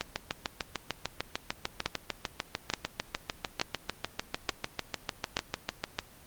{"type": "two click trains", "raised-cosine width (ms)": 0.2, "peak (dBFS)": [-9, -12], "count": [5, 41], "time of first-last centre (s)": [[1.86, 5.369], [0.01, 5.989]], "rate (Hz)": [1.14, 6.69], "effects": ["pink hiss -54 dBFS RMS until 6.26 s", "Opus 24 kbps"]}